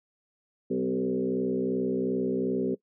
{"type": "tone with frequency modulation", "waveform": "sine", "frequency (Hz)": 322.4, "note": "E4", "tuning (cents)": -38, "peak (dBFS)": -24, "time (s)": [0.7, 2.75], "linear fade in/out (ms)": 10, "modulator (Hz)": 62.7, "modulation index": 2.3, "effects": ["noise-tail reverb RT60 0.1 s tail -19 dB re dry", "high-pass 150 Hz 12 dB/octave"]}